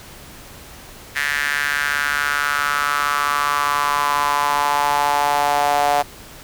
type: tone with high-pass filter sweep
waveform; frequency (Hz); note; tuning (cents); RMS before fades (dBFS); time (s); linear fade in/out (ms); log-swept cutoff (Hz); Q
sawtooth; 144.6; D3; -27; -19; 1.15-6.03; 20; 1800 to 710; 4.8
effects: pink hiss -40 dBFS RMS until 6.43 s